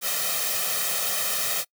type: noise with comb filter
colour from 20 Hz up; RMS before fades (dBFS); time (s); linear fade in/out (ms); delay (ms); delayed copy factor
white; -26; 0.01-1.65; 50; 1.6; +0.85
effects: noise-tail reverb RT60 0.1 s tail -25 dB re dry + high-pass 200 Hz 12 dB/octave